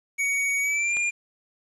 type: tone with pitch glide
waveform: square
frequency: 2244 to 2405 Hz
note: C#7 to D7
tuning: +21 to +41 cents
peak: -23 dBFS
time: 0.18-1.11 s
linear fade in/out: 20 ms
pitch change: +120 cents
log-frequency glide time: 0.6-0.95 s
type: click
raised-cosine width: 0.3 ms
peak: -21 dBFS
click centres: 0.969 s
effects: resampled to 24000 Hz + 9-bit